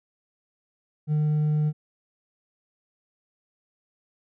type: tone with hard clipping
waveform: sine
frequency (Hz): 151.5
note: D#3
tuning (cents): -46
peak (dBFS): -21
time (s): 1.07-1.73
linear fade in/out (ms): 50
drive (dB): 2
effects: none